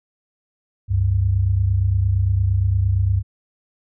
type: tone pair together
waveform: sine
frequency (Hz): 69.3 / 98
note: C#2 / G2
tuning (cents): 0 / 0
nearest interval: tritone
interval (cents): 600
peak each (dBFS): -21 / -16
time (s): 0.88-3.23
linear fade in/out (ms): 50
effects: none